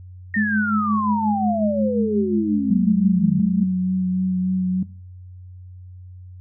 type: exponential sweep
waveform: sine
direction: down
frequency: 1863 to 145.2 Hz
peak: -21 dBFS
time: 0.34-3.4 s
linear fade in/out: 2 ms
type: tone with tremolo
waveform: sine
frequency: 211.7 Hz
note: G#3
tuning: 33 cents sharp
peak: -16 dBFS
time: 0.36-3.64 s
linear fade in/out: 10 ms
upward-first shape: sine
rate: 5.6 Hz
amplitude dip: 55%
type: tone with vibrato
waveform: sine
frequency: 185 Hz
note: F#3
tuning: in tune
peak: -17 dBFS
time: 2.7-4.83 s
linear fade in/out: 5 ms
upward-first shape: sine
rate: 3.4 Hz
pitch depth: 16 cents each way
effects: noise-tail reverb RT60 0.4 s tail -19 dB re dry + added 91 Hz sine -37 dBFS peak until 6.4 s